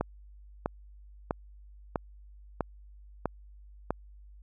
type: click train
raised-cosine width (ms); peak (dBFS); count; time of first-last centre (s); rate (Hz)
1; -14; 7; 0.01-3.906; 1.54
effects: added 50 Hz sine -49 dBFS peak until 4.42 s